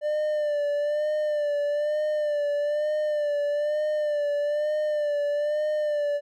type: tone with vibrato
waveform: triangle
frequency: 594 Hz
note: D5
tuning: 20 cents sharp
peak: -21 dBFS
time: 0.01-6.21 s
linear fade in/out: 50 ms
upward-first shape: sine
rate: 1.1 Hz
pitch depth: 42 cents each way
effects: none